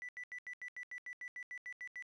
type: tone bursts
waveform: triangle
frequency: 1975.5 Hz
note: B6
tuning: in tune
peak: -40 dBFS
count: 14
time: 0.02-2.024 s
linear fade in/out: 0 ms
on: 67 ms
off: 82 ms
effects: tanh soft clip ceiling -39 dBFS + resampled to 22050 Hz